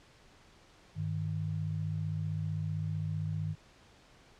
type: tone pair together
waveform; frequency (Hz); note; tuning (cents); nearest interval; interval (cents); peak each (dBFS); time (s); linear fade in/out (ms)
sine; 100.06 / 155.56; G2 / D#3; +36 / 0; minor sixth; 764; -35 / -34; 0.95-3.56; 50
effects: pink hiss -60 dBFS RMS until 4.39 s + low-pass 6000 Hz 12 dB/octave